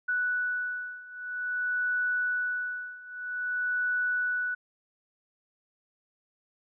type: beating tone pair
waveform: sine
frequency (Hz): 1480 / 1480.51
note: F#6 / F#6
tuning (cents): 0 / +1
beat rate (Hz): 0.51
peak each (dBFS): -32 / -30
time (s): 0.08-4.55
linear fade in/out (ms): 10
effects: none